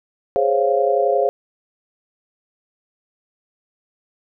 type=chord; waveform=sine; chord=Db major seventh; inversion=second; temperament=equal with one note detuned; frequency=415.3 / 523.3 / 554.4 / 695.6 Hz; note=Ab4 / C5 / Db5 / F5; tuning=0 / 0 / 0 / -7 cents; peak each=-20 dBFS; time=0.36-1.29 s; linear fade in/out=0 ms; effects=none

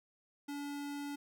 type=tone; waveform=square; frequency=286.5 Hz; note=D4; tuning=43 cents flat; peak=-40 dBFS; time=0.48-1.16 s; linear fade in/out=10 ms; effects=none

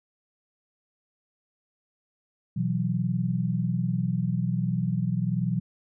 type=chord; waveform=sine; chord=B suspended fourth; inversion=none; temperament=equal; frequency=123.47 / 164.81 / 185 Hz; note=B2 / E3 / F#3; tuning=0 / 0 / 0 cents; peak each=-28 dBFS; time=2.56-5.6 s; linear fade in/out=10 ms; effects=none

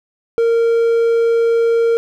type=tone; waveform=triangle; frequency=462.1 Hz; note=A#4; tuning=15 cents flat; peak=-9 dBFS; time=0.38-1.97 s; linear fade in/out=0 ms; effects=none

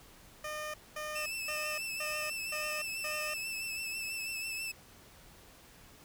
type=tone bursts; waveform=15% pulse; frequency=608 Hz; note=D#5; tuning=40 cents flat; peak=-31 dBFS; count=6; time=0.44-3.34 s; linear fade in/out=5 ms; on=300 ms; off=220 ms
type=tone with vibrato; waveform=sawtooth; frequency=2637 Hz; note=E7; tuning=in tune; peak=-33 dBFS; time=1.15-4.72 s; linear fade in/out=10 ms; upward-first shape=triangle; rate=6.1 Hz; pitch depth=41 cents each way
effects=pink hiss -57 dBFS RMS until 6.04 s

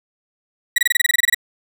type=tone bursts; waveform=35% pulse; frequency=1925 Hz; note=B6; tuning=45 cents flat; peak=-10 dBFS; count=13; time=0.76-1.346 s; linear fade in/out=5 ms; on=22 ms; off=25 ms; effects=none

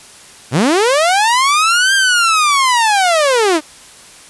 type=linear two-way sweep; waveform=sawtooth; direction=up then down; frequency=103.83 to 1606 to 291.2 Hz; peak=-6 dBFS; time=0.51-3.61 s; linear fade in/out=50 ms; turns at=1.94 s; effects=white hiss -39 dBFS RMS until 4.29 s + resampled to 24000 Hz

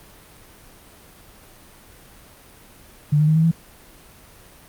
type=tone with pitch steps; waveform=sine; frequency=148 / 152.07 / 156.26 / 160.56 / 164.98 Hz; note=D3 / D#3 / D#3 / E3 / E3; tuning=+14 / -39 / +8 / -45 / +2 cents; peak=-13 dBFS; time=3.12-3.515 s; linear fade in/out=10 ms; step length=79 ms; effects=pink hiss -47 dBFS RMS until 4.68 s + Opus 32 kbps

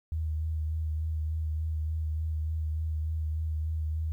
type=tone with vibrato; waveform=sine; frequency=78.5 Hz; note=D#2; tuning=16 cents sharp; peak=-28 dBFS; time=0.12-4.12 s; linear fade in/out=0 ms; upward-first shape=sine; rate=3.4 Hz; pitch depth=25 cents each way; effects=11-bit

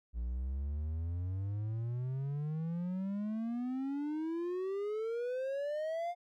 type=exponential sweep; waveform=triangle; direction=up; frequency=56.7 to 711 Hz; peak=-32 dBFS; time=0.13-6.15 s; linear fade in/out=50 ms; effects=none

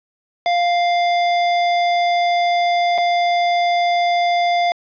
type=tone with dropouts; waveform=square; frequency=698.5 Hz; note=F5; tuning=in tune; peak=-15 dBFS; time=0.46-4.72 s; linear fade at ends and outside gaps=1 ms; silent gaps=2.979-2.983 s; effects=resampled to 11025 Hz + 9-bit

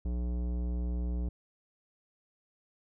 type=tone with tanh clipping; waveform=sine; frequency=60 Hz; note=B1; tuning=49 cents flat; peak=-32 dBFS; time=0.05-1.29 s; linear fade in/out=5 ms; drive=16 dB; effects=none

